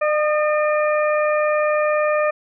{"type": "harmonic tone with a mistuned harmonic", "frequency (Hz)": 603, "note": "D5", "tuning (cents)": 46, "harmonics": [1, 2, 3, 4], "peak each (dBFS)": [-17, -23, -27, -29], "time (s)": [0.01, 2.31], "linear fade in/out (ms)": 10, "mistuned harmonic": 2, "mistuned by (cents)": 25, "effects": []}